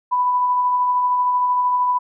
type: tone with tremolo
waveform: sine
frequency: 992 Hz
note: B5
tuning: 7 cents sharp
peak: -14 dBFS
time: 0.11-1.99 s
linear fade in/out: 20 ms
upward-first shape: sine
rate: 13 Hz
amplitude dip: 25%
effects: none